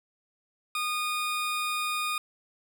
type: tone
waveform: 20% pulse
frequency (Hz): 1228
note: D#6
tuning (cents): -23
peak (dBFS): -23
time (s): 0.75-2.18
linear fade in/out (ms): 2
effects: none